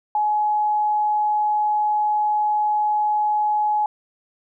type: tone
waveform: sine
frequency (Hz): 844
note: G#5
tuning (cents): +28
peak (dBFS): -17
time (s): 0.15-3.86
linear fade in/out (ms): 2
effects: none